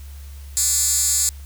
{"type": "tone with high-pass filter", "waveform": "10% pulse", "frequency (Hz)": 293.7, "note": "D4", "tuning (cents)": 0, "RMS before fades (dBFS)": -19, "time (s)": [0.57, 1.29], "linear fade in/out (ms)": 0, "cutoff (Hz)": 7300, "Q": 2.6, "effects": ["added 70 Hz sine -34 dBFS peak until 1.45 s", "white hiss -49 dBFS RMS until 1.45 s"]}